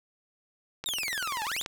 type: click train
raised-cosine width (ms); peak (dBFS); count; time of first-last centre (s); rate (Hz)
0.2; -18; 18; 0.84-1.661; 20.7
type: exponential two-way sweep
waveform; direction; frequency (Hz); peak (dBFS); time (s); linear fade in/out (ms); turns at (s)
sawtooth; down then up; 3818 to 815 to 3818; -27; 0.86-1.62; 0; 1.44
effects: none